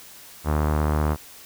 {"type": "tone with low-pass filter", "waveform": "sawtooth", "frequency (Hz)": 75.8, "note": "D#2", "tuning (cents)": -45, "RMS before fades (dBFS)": -22, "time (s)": [0.44, 1.17], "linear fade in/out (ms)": 50, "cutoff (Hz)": 1200, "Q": 1.8, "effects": ["white hiss -45 dBFS RMS until 1.45 s"]}